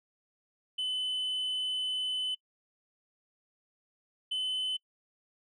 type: tone pair in turn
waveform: sine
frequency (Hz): 3021 / 3032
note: F#7 / F#7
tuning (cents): +35 / +42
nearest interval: unison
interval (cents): 7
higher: second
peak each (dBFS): -27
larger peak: neither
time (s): 0.78-2.35 / 4.31-4.77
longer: first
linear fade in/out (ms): 10
effects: noise-tail reverb RT60 0.1 s tail -26 dB re dry + tanh soft clip ceiling -29 dBFS